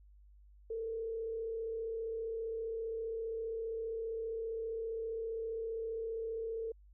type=tone with frequency modulation; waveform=sine; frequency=451.2 Hz; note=A4; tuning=44 cents sharp; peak=-36 dBFS; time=0.7-6.72 s; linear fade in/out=5 ms; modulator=35.1 Hz; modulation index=0.37; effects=added 50 Hz sine -57 dBFS peak until 6.93 s